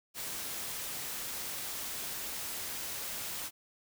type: noise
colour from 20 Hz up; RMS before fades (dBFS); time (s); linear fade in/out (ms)
white; -39; 0.14-3.51; 50
effects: none